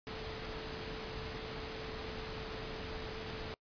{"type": "tone in noise", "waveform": "sine", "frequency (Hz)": 440, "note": "A4", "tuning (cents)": 0, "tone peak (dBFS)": -46, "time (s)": [0.07, 3.54], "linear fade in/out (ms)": 0, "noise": "pink", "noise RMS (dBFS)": -43, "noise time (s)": [0.07, 3.54], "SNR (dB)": -6, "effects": ["noise-tail reverb RT60 0.1 s tail -25 dB re dry", "resampled to 11025 Hz"]}